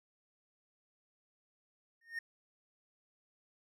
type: tone with exponential growth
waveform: triangle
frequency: 1840 Hz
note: A#6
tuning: 23 cents flat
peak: -32 dBFS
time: 2.01-2.19 s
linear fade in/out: 5 ms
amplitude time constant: 38 ms
effects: none